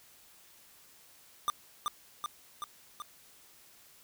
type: tone with echo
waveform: square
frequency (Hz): 1194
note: D6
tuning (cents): +28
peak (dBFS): -27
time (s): 1.48-1.5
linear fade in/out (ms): 0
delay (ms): 380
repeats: 4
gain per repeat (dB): -3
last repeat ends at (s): 3.02
effects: white hiss -59 dBFS RMS until 4.03 s